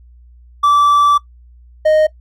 triangle tone pair in turn, 1161 / 619.7 Hz, D6 / D#5, -20 / -7 cents, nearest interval major seventh, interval 1087 cents, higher first, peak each -6 dBFS, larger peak neither, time 0.63-1.18 / 1.85-2.07 s, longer first, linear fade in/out 10 ms, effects noise-tail reverb RT60 0.1 s tail -19 dB re dry + added 60 Hz sine -40 dBFS peak until 2.2 s

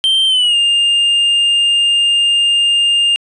triangle tone with pitch glide, 3136 to 2810 Hz, G7 to F7, 0 to +10 cents, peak -8 dBFS, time 0.04-3.16 s, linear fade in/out 0 ms, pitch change -190 cents, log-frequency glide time 0.27-0.56 s, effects resampled to 24000 Hz

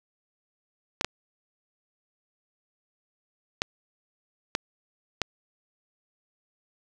clicks, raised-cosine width 0.2 ms, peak -7 dBFS, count 5, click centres 1.011 / 1.046 / 3.619 / 4.551 / 5.217 s, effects none

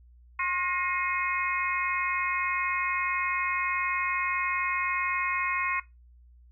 harmonic tone with a mistuned harmonic, 358.4 Hz, F4, 45 cents sharp, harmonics 3 / 4 / 5 / 6 / 7, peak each -30 / -37 / -34 / -32 / -34 dBFS, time 0.39-5.8 s, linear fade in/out 5 ms, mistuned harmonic 5, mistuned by +68 cents, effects noise-tail reverb RT60 0.2 s tail -18 dB re dry + added 60 Hz sine -52 dBFS peak until 6.51 s

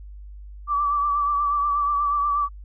sine tone with vibrato, 1160 Hz, D6, 22 cents flat, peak -19 dBFS, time 0.67-2.49 s, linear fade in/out 50 ms, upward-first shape triangle, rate 8.3 Hz, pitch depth 44 cents each way, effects added 50 Hz sine -37 dBFS peak until 2.64 s

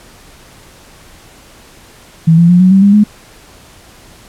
sine tone with pitch steps, 163.2 / 170.13 / 177.36 / 184.89 / 192.74 / 200.9 / 209.5 Hz, E3 / F3 / F3 / F#3 / G3 / G3 / G#3, -17 / -45 / +27 / -1 / -29 / +43 / +15 cents, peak -3 dBFS, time 2.27-3.04 s, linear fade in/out 10 ms, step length 110 ms, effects pink hiss -40 dBFS RMS until 4.28 s + low-pass 12000 Hz 12 dB/octave

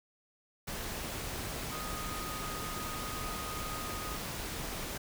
sine tone in noise, 1244.5 Hz, D#6, in tune, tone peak -42 dBFS, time 1.71-4.17 s, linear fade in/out 10 ms, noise pink, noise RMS -39 dBFS, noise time 0.67-4.98 s, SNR -6 dB, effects none

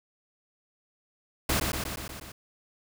pink noise with echo, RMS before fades -26 dBFS, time 1.49-1.6 s, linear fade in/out 5 ms, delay 120 ms, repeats 6, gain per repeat -3 dB, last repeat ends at 2.32 s, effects none

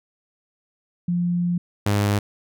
sine / sawtooth tone pair in turn, 175 / 102.38 Hz, F3 / G#2, +4 / -24 cents, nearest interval major sixth, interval 928 cents, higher first, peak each -19 / -14 dBFS, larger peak second, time 1.08-1.58 / 1.86-2.19 s, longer first, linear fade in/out 5 ms, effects none

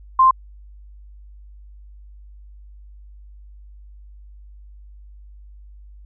sine tone, 1046.5 Hz, C6, in tune, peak -9 dBFS, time 0.19-0.31 s, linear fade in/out 5 ms, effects added 50 Hz sine -40 dBFS peak until 6.05 s

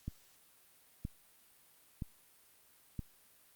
click train, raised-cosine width 5 ms, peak -26 dBFS, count 4, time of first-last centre 0.08-2.993 s, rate 1.03 Hz, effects white hiss -65 dBFS RMS until 3.55 s + Opus 48 kbps

